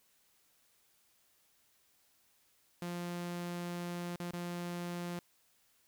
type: tone with dropouts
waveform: sawtooth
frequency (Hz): 174.61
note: F3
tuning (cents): 0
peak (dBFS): -34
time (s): 2.82-5.19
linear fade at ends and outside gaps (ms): 2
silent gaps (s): 4.159-4.2 / 4.311-4.334
effects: white hiss -71 dBFS RMS until 5.87 s